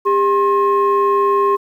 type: tone pair together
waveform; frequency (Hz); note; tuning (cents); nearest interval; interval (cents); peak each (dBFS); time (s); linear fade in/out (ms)
sine; 400 / 1067.9; G4 / C6; +35 / +35; octave + perfect fourth; 1700; -13; 0.05-1.57; 20
effects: tanh soft clip ceiling -7 dBFS + 8-bit